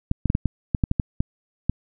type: clicks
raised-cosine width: 5 ms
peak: -7 dBFS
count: 11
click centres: 0.114 / 0.257 / 0.301 / 0.351 / 0.457 / 0.748 / 0.838 / 0.914 / 0.998 / 1.205 / 1.696 s
effects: none